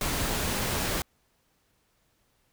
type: noise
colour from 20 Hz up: pink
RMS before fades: -29 dBFS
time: 0.01-1.02 s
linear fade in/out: 2 ms
effects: pink hiss -70 dBFS RMS until 2.52 s